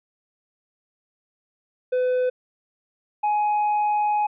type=tone pair in turn; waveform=triangle; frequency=504 / 837.9 Hz; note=B4 / G#5; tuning=+35 / +15 cents; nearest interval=major sixth; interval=880 cents; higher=second; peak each=-17 dBFS; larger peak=neither; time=1.92-2.3 / 3.23-4.27 s; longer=second; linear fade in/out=10 ms; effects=resampled to 8000 Hz